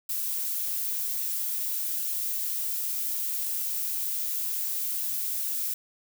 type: noise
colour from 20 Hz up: violet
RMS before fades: -30 dBFS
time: 0.09-5.74 s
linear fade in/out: 5 ms
effects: none

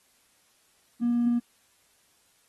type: tone with hard clipping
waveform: sine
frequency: 238.7 Hz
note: A#3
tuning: 41 cents sharp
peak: -22 dBFS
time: 1.01-1.4 s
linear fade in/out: 20 ms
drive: 1 dB
effects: white hiss -65 dBFS RMS until 2.48 s + AAC 32 kbps

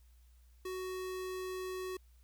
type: tone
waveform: square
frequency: 371.6 Hz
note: F#4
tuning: 7 cents sharp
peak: -39 dBFS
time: 0.65-1.97 s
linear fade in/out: 5 ms
effects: added 60 Hz sine -59 dBFS peak until 2.23 s + white hiss -74 dBFS RMS until 2.23 s

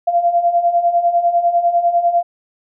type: beating tone pair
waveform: sine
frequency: 684 / 694 Hz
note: F5 / F5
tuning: -36 / -11 cents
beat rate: 10 Hz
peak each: -18 / -13 dBFS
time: 0.07-2.23 s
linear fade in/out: 10 ms
effects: none

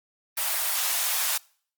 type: high-pass noise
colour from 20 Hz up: white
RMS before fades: -26 dBFS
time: 0.37-1.38 s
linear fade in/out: 10 ms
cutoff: 600 Hz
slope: 48 dB/octave
effects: noise-tail reverb RT60 0.5 s tail -24 dB re dry + Opus 24 kbps

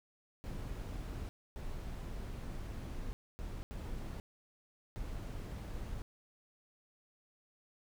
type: noise bursts at uneven times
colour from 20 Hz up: brown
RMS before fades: -42 dBFS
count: 5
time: 0.44-1.29 / 1.56-3.13 / 3.39-3.63 / 3.71-4.2 / 4.96-6.02 s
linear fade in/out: 0 ms
effects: none

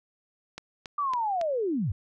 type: click train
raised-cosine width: 0.2 ms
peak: -20 dBFS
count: 4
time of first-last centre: 0.58-1.413 s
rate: 3.6 Hz
type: linear sweep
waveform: sine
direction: down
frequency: 1190 to 76.5 Hz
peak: -25 dBFS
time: 0.98-1.92 s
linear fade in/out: 5 ms
effects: none

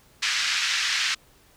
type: band-pass noise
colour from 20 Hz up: pink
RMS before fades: -25 dBFS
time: 0.22-1.15 s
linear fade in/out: 10 ms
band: 1600 to 6000 Hz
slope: 24 dB/octave
effects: pink hiss -57 dBFS RMS until 1.56 s

